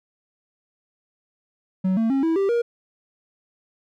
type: tone with pitch steps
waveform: triangle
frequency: 187.4 / 225.4 / 271.2 / 326.3 / 392.5 / 472.2 Hz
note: F#3 / A3 / C#4 / E4 / G4 / A#4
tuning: +22 / +42 / -38 / -18 / +2 / +22 cents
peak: -16 dBFS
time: 1.84-2.62 s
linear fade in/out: 10 ms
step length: 130 ms
effects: none